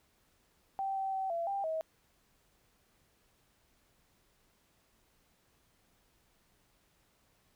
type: tone with pitch steps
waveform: sine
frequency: 778 / 773 / 767 / 676 / 792 / 639 Hz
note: G5 / G5 / G5 / E5 / G5 / D#5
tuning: -13 / -24 / -38 / +43 / +18 / +46 cents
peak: -32 dBFS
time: 0.79-1.81 s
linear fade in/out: 0 ms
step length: 170 ms
effects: pink hiss -71 dBFS RMS until 7.55 s